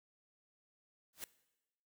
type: noise with exponential growth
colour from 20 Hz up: white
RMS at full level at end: -40 dBFS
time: 1.13-1.24 s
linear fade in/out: 1 ms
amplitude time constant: 23 ms
effects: noise-tail reverb RT60 1.0 s tail -19 dB re dry